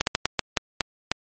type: slowing click train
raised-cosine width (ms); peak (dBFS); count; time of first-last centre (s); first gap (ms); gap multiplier
0.2; -3; 8; 0.01-1.116; 61; 1.31
effects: MP3 32 kbps